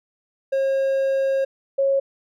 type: tone pair in turn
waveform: triangle / sine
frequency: 540 / 546.9 Hz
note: C#5 / C#5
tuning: -45 / -23 cents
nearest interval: unison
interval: 22 cents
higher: second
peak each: -16 dBFS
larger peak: neither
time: 0.52-1.45 / 1.78-2 s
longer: first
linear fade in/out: 10 ms
effects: none